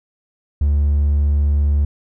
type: tone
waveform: triangle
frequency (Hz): 72.6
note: D2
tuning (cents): -19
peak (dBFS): -10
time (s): 0.61-1.85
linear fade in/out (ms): 5
effects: tanh soft clip ceiling -6 dBFS